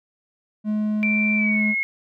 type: tone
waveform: triangle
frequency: 212.5 Hz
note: G#3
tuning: 40 cents sharp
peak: -18 dBFS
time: 0.64-1.75 s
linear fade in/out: 50 ms
type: tone with pitch glide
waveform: sine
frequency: 2349 to 2167 Hz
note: D7 to C#7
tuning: 0 to -40 cents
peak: -20 dBFS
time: 1.03-1.83 s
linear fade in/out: 0 ms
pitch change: -140 cents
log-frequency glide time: 1.36-1.64 s
effects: none